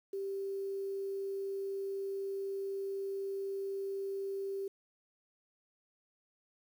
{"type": "tone with quantisation", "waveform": "sine", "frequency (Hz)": 392, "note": "G4", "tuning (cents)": 0, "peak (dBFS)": -35, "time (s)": [0.13, 4.68], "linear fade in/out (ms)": 5, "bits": 10, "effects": []}